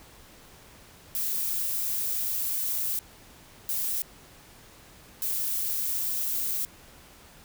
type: noise bursts at uneven times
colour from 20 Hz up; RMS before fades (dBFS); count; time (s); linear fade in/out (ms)
violet; -29; 3; 1.15-2.99 / 3.69-4.02 / 5.22-6.65; 0
effects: pink hiss -52 dBFS RMS until 7.44 s